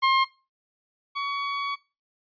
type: tone pair in turn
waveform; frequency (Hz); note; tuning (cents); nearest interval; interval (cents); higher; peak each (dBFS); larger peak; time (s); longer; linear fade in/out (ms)
sawtooth; 1066 / 1126.8; C6 / C#6; +32 / +28; minor second; 96; second; -14 / -23; first; 0.02-0.25 / 1.15-1.76; second; 20
effects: noise-tail reverb RT60 0.3 s tail -20 dB re dry + resampled to 11025 Hz